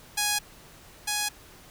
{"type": "tone pair in turn", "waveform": "5% pulse", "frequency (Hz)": [830.6, 833.5], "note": ["G#5", "G#5"], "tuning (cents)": [0, 6], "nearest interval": "unison", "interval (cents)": 6, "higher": "second", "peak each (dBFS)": [-12, -14], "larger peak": "first", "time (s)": [[0.17, 0.39], [1.07, 1.29]], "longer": "neither", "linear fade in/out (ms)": 10, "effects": ["pink hiss -51 dBFS RMS until 1.7 s"]}